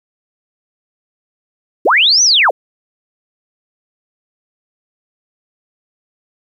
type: linear two-way sweep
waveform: sine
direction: up then down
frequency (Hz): 233.1 to 6170 to 368.5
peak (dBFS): -7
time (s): 1.85-2.51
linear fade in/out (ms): 10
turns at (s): 2.23
effects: 8-bit